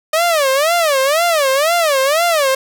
sawtooth tone with vibrato, 606 Hz, D#5, 46 cents flat, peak -8 dBFS, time 0.13-2.55 s, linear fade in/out 5 ms, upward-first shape sine, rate 2 Hz, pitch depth 240 cents each way, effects none

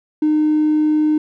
triangle tone, 305.7 Hz, D#4, 30 cents flat, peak -9 dBFS, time 0.22-1.18 s, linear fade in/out 5 ms, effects tanh soft clip ceiling -9 dBFS

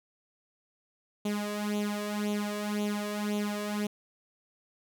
sawtooth tone with flanger, 207.7 Hz, G#3, in tune, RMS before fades -32 dBFS, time 1.25-3.87 s, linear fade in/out 5 ms, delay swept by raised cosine 0.29 to 1.79 ms, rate 1.9 Hz, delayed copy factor +0.75, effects none

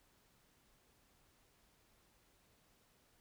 silence, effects pink hiss -72 dBFS RMS until 3.2 s

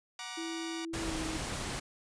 10% pulse chord, Gb augmented, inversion none, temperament equal with one note detuned, 740 / 948.1 / 1174.7 Hz, Gb5 / Bb5 / D6, 0 / +29 / 0 cents, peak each -36 dBFS, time 0.19-0.85 s, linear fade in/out 2 ms
sine tone with pitch glide, 329.6 to 319.5 Hz, E4 to D#4, 0 to +46 cents, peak -37 dBFS, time 0.37-1.38 s, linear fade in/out 10 ms, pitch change -54 cents, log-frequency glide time 1.03-1.15 s
pink noise, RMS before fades -37 dBFS, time 0.93-1.8 s, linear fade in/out 10 ms
effects resampled to 22050 Hz

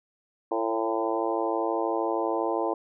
harmonic tone with a mistuned harmonic, 112.6 Hz, A2, 40 cents sharp, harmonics 3 / 4 / 5 / 6 / 7 / 8 / 9, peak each -30 / -31 / -32 / -33 / -33 / -34 / -35 dBFS, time 0.51-2.74 s, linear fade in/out 5 ms, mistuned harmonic 5, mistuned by -21 cents, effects none

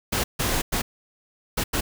pink noise bursts at uneven times, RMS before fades -24 dBFS, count 5, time 0.12-0.24 / 0.39-0.62 / 0.72-0.82 / 1.57-1.64 / 1.73-1.81 s, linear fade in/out 10 ms, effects none

